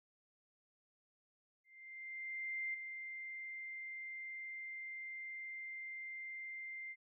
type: tone with ADSR envelope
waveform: sine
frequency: 2093 Hz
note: C7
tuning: in tune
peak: -37 dBFS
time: 1.64-6.96 s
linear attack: 1100 ms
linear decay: 6 ms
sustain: -7 dB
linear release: 50 ms
effects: none